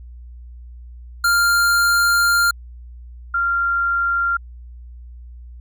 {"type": "tone pair in turn", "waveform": ["square", "sine"], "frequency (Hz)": [1396.9, 1386.4], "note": ["F6", "F6"], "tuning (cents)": [0, -13], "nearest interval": "unison", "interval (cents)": 13, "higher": "first", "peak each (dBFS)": [-14, -16], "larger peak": "first", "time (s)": [[1.24, 2.51], [3.34, 4.37]], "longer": "first", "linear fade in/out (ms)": 5, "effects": ["added 60 Hz sine -35 dBFS peak until 5.6 s"]}